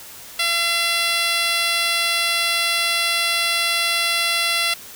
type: tone with band-pass filter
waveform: 10% pulse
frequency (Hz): 680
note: F5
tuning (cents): -46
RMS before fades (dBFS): -20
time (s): 0.39-4.74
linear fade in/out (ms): 5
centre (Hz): 5300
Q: 0.53
effects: white hiss -39 dBFS RMS until 4.95 s